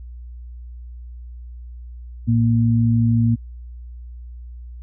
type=tone pair together; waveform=sine; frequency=113.6 / 233.2 Hz; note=A#2 / A#3; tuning=-44 / +1 cents; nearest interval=octave; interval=1245 cents; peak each=-15 / -18 dBFS; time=2.27-3.36 s; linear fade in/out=20 ms; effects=added 60 Hz sine -33 dBFS peak until 4.82 s